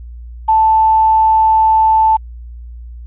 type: tone with quantisation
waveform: sine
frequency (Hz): 880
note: A5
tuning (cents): 0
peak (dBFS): -7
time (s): 0.48-2.17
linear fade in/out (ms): 10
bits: 6
effects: added 59 Hz sine -28 dBFS peak until 3.06 s + resampled to 8000 Hz